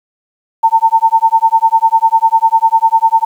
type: tone with tremolo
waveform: sine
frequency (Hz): 900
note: A5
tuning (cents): +39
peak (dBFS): -3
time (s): 0.63-3.25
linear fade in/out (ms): 10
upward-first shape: sine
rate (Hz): 10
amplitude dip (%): 100
effects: 7-bit